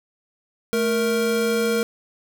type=tone pair together; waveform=square; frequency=218.5 / 466.2 Hz; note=A3 / A#4; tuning=-12 / 0 cents; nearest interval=octave + minor second; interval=1312 cents; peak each=-25 / -21 dBFS; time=0.73-1.83 s; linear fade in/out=0 ms; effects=none